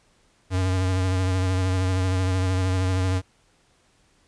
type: tone with vibrato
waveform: square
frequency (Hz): 93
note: F#2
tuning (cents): +9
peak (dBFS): -21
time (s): 0.5-3.22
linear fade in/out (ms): 50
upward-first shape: sine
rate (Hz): 13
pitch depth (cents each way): 32
effects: pink hiss -62 dBFS RMS until 4.27 s + resampled to 22050 Hz